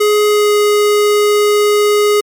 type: tone with pitch glide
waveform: square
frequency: 419.1 to 416 Hz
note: G#4 to G#4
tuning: +16 to +3 cents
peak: -9 dBFS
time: 0-2.21 s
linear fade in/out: 10 ms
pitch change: -13 cents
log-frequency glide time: 0.27-0.52 s
effects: MP3 96 kbps